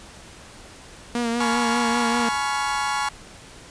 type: tone with vibrato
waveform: sawtooth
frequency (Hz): 235.5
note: A#3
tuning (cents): +18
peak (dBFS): -18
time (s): 1.15-2.29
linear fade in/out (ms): 2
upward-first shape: sine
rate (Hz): 5.1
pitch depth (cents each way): 36
type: chord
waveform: 35% pulse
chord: C# dominant seventh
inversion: second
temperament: equal with one note detuned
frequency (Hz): 844.6 / 987.8 / 1108.7 / 1396.9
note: G#5 / B5 / C#6 / E#6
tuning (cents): +29 / 0 / 0 / 0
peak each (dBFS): -24 / -29 / -26 / -28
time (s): 1.4-3.09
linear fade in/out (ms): 5
effects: pink hiss -44 dBFS RMS until 3.7 s + resampled to 22050 Hz